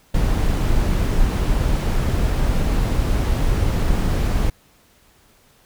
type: noise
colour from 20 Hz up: brown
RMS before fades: -18 dBFS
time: 0.14-4.5 s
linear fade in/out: 5 ms
effects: pink hiss -55 dBFS RMS until 5.65 s